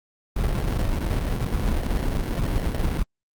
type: noise with sample-and-hold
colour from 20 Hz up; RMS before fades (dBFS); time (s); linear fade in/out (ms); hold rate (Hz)
brown; -23; 0.36-3.03; 5; 1225
effects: Opus 24 kbps